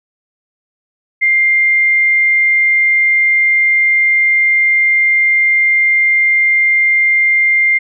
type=tone; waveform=sine; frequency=2100 Hz; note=C7; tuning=6 cents sharp; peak=-8 dBFS; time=1.21-7.79 s; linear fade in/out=20 ms; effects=none